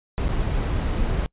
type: noise with dropouts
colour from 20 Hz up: brown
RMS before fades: -23 dBFS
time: 0.18-1.26 s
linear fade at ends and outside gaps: 0 ms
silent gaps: 0.281-0.291 s
effects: noise-tail reverb RT60 0.1 s tail -26 dB re dry + resampled to 8000 Hz